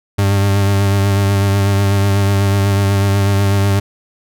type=tone with vibrato; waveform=40% pulse; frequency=99.3 Hz; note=G2; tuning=23 cents sharp; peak=-10 dBFS; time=0.18-3.8 s; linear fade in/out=10 ms; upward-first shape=sine; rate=8.1 Hz; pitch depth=26 cents each way; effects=none